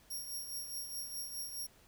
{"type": "tone with tremolo", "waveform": "10% pulse", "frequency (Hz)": 5588, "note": "F8", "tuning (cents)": 0, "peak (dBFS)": -32, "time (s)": [0.1, 1.67], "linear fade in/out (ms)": 10, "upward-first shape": "triangle", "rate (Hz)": 4.8, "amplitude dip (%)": 60, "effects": ["pink hiss -64 dBFS RMS until 1.87 s"]}